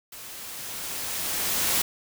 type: noise with level ramp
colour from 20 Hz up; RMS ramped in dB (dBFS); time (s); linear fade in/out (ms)
white; -42 to -23; 0.12-1.82; 5
effects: none